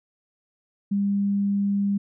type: tone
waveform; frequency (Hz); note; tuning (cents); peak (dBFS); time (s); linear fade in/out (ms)
sine; 200.4; G3; +38; -20; 0.91-1.98; 10
effects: none